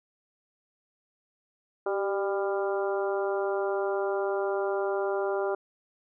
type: harmonic tone with a mistuned harmonic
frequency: 199.1 Hz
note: G3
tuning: 27 cents sharp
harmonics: 2 / 3 / 4 / 5 / 6 / 7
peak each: -28 / -32 / -35 / -40 / -40 / -39 dBFS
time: 1.86-5.55 s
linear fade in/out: 5 ms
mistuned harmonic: 2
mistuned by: -31 cents
effects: none